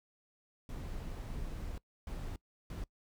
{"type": "noise bursts at uneven times", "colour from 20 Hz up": "brown", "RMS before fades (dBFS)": -41, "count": 3, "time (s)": [[0.69, 1.78], [2.07, 2.36], [2.7, 2.84]], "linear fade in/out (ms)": 2, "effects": ["noise-tail reverb RT60 0.1 s tail -23 dB re dry"]}